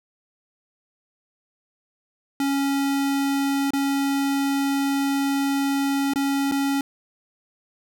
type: tone with dropouts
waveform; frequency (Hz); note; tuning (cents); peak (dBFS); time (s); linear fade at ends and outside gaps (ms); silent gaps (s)
square; 277.2; C#4; 0; -21; 2.4-6.81; 2; 3.706-3.734 / 6.136-6.158 / 6.514-6.52
effects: 10-bit